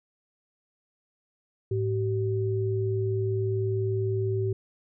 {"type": "tone pair together", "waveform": "sine", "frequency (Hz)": [107.53, 383.2], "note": ["A2", "G4"], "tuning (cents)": [-39, -39], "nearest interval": "octave + minor seventh", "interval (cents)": 2200, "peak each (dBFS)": [-26, -28], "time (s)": [1.71, 4.53], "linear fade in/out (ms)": 5, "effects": []}